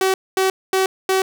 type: tone bursts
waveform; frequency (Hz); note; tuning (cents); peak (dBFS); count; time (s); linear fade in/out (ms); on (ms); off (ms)
sawtooth; 380.2; F#4; +47; -11; 4; 0.01-1.22; 2; 130; 230
effects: none